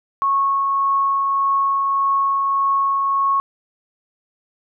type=tone with tremolo; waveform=sine; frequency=1100 Hz; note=C#6; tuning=14 cents flat; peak=-14 dBFS; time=0.22-3.4 s; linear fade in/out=0 ms; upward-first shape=triangle; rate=1.7 Hz; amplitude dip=25%; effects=none